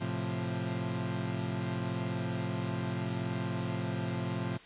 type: chord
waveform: 30% pulse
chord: F major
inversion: first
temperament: equal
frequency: 110 / 130.81 / 174.61 Hz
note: A2 / C3 / F3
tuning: 0 / 0 / 0 cents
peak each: -34 dBFS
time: 0-4.58 s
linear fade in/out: 20 ms
effects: white hiss -53 dBFS RMS until 4.65 s + resampled to 8000 Hz